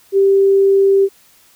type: tone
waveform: sine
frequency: 392 Hz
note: G4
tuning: in tune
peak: -8 dBFS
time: 0.12-1.09 s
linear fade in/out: 50 ms
effects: white hiss -50 dBFS RMS until 1.55 s

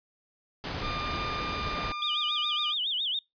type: noise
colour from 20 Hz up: pink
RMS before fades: -34 dBFS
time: 0.64-1.92 s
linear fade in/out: 0 ms
type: tone with pitch glide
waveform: sawtooth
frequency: 1200 to 1207.6 Hz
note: D6 to D6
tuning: +37 to +48 cents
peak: -29 dBFS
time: 0.8-2.75 s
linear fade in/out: 50 ms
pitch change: +11 cents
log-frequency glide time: 1.9-2.12 s
type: tone with vibrato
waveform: sine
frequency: 3300 Hz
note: G#7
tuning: 12 cents flat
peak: -27 dBFS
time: 2.02-3.19 s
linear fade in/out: 2 ms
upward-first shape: sine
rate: 7.2 Hz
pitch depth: 210 cents each way
effects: noise-tail reverb RT60 0.2 s tail -26 dB re dry + resampled to 11025 Hz

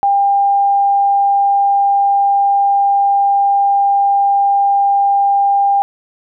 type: tone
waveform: sine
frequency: 799 Hz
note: G5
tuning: 33 cents sharp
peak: -9 dBFS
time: 0.03-5.82 s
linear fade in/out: 0 ms
effects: none

